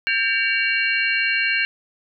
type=tone cluster; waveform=sine; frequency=1590 / 1803 / 2282 / 2770 / 4193 Hz; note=G6 / A6 / C#7 / F7 / C8; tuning=+24 / +42 / +50 / -15 / +3 cents; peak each=-23 / -30 / -23 / -22 / -30 dBFS; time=0.07-1.65 s; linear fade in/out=0 ms; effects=none